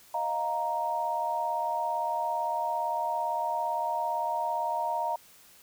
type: chord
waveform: sine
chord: Eb suspended second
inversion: none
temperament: just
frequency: 622.3 / 700 / 933.4 Hz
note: Eb5 / F5 / Bb5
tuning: 0 / +4 / +2 cents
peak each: -35 / -33 / -29 dBFS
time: 0.14-5.16 s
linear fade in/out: 5 ms
effects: white hiss -56 dBFS RMS until 5.62 s